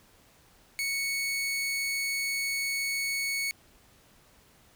sawtooth tone, 2217 Hz, C#7, in tune, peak -25 dBFS, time 0.79-3.51 s, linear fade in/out 0 ms, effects pink hiss -60 dBFS RMS until 4.75 s

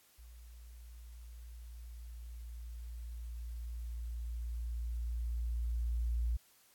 sine tone with level ramp, 58.2 Hz, A#1, 2 cents flat, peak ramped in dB -51 to -30 dBFS, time 0.18-6.37 s, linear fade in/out 10 ms, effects white hiss -66 dBFS RMS until 6.74 s + AAC 64 kbps

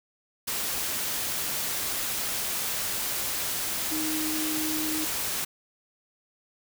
sine tone in noise, 311.1 Hz, D#4, in tune, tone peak -30 dBFS, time 3.91-5.05 s, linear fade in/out 10 ms, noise white, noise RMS -30 dBFS, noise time 0.47-5.45 s, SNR -3 dB, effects none

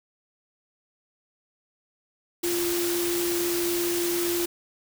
sine tone in noise, 346.8 Hz, F4, 12 cents flat, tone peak -25 dBFS, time 2.43-4.46 s, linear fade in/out 10 ms, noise white, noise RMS -30 dBFS, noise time 2.43-4.46 s, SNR +2 dB, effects none

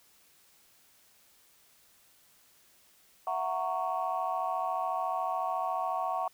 sine chord, F# dominant seventh, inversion third, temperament just, 666 / 740 / 925 / 1110 Hz, E5 / F#5 / A#5 / C#6, +18 / 0 / -14 / +2 cents, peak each -36 / -32 / -36 / -34 dBFS, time 3.27-6.28 s, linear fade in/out 2 ms, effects tanh soft clip ceiling -20 dBFS + white hiss -63 dBFS RMS until 6.33 s

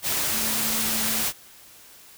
sine tone in noise, 220 Hz, A3, in tune, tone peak -34 dBFS, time 0.31-1.26 s, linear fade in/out 50 ms, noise white, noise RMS -25 dBFS, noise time 0.02-1.33 s, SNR -12 dB, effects white hiss -49 dBFS RMS until 2.17 s

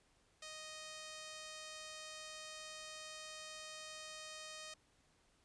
5% pulse tone, 622.3 Hz, D#5, in tune, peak -37 dBFS, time 0.42-4.74 s, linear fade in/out 5 ms, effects pink hiss -73 dBFS RMS until 5.44 s + resampled to 22050 Hz

